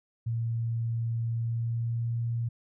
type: tone with pitch glide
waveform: sine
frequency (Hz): 115.4 to 117.01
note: A#2 to A#2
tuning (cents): -17 to +7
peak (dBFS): -27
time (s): 0.26-2.49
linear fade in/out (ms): 10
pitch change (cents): +24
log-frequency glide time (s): 1.31-2.14
effects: none